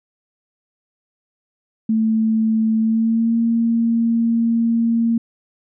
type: tone with pitch glide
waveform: sine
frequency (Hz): 221.2 to 230.5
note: A3 to A#3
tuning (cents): +9 to -19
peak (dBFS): -14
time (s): 1.89-5.18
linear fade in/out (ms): 5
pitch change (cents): +72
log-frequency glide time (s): 2.78-3.37
effects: none